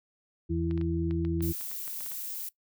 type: harmonic tone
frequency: 83.3 Hz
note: E2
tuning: 19 cents sharp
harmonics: 1 / 2 / 4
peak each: -31 / -32 / -30 dBFS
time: 0.49-1.53 s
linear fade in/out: 20 ms
type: clicks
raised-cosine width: 0.3 ms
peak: -30 dBFS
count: 12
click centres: 0.711 / 0.777 / 0.813 / 1.11 / 1.25 / 1.407 / 1.611 / 1.714 / 1.878 / 2.007 / 2.063 / 2.117 s
type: noise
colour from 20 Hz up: violet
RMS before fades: -37 dBFS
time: 1.42-2.49 s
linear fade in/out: 5 ms
effects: noise-tail reverb RT60 0.1 s tail -19 dB re dry